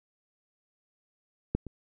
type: clicks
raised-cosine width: 3 ms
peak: -13 / -27 dBFS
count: 2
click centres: 1.55 / 1.667 s
effects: none